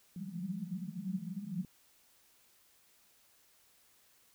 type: band-pass noise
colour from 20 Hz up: pink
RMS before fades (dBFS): -40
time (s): 0.16-1.65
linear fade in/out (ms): 2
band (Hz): 170 to 200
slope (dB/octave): 96
effects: white hiss -67 dBFS RMS until 4.34 s